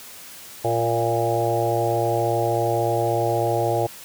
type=harmonic tone with a mistuned harmonic; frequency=116.54 Hz; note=A#2; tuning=in tune; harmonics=1 / 3 / 4 / 5 / 6 / 7; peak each=-26 / -26 / -26 / -26 / -26 / -26 dBFS; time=0.64-3.87 s; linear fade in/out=10 ms; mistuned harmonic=6; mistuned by=-18 cents; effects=white hiss -41 dBFS RMS until 4.04 s + high-pass 60 Hz 12 dB/octave